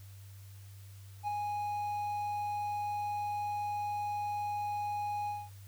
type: tone with ADSR envelope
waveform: triangle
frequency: 828 Hz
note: G#5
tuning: 5 cents flat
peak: -28 dBFS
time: 1.23-5.5 s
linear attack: 48 ms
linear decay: 6 ms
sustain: -3 dB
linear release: 220 ms
effects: added 98 Hz sine -48 dBFS peak until 5.67 s + white hiss -61 dBFS RMS until 5.67 s